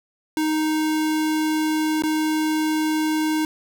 square tone with dropouts, 311.1 Hz, D#4, in tune, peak -20 dBFS, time 0.37-3.45 s, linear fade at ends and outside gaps 1 ms, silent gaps 2.022-2.036 s, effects none

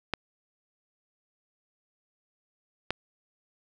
clicks, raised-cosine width 0.3 ms, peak -11 dBFS, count 2, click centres 0.137 / 2.906 s, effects none

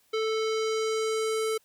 square tone with low-pass filter sweep, 440 Hz, A4, in tune, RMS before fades -28 dBFS, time 0.13-1.58 s, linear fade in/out 10 ms, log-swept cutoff 4000 to 11000 Hz, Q 1.5, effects white hiss -66 dBFS RMS until 1.64 s

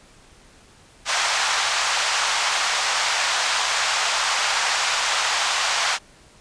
pink band-pass noise, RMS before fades -22 dBFS, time 1.05-5.99 s, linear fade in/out 50 ms, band 790 to 7300 Hz, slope 24 dB/octave, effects pink hiss -51 dBFS RMS until 6.4 s + resampled to 22050 Hz

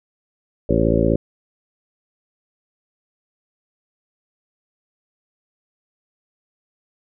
harmonic tone, 56 Hz, A1, 31 cents sharp, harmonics 1 / 2 / 3 / 4 / 5 / 6 / 7 / 9 / 10, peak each -23 / -23 / -23 / -23 / -23 / -23 / -23 / -23 / -23 dBFS, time 0.69-1.16 s, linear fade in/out 5 ms, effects none

